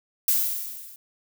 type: noise with level ramp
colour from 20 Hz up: violet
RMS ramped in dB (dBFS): -19 to -46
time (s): 0.28-0.96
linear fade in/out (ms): 2
effects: none